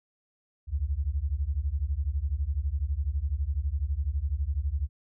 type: beating tone pair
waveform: sine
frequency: 65.41 / 77.41 Hz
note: C2 / D#2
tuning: 0 / -8 cents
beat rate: 12 Hz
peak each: -29 dBFS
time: 0.67-4.89 s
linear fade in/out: 50 ms
effects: none